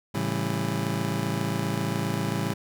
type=chord; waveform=30% pulse; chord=A dominant seventh; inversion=none; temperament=just; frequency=110 / 137.5 / 165 / 198 Hz; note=A2 / C#3 / E3 / G3; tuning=0 / -14 / +2 / +18 cents; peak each=-29 dBFS; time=0.14-2.54 s; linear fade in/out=10 ms; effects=none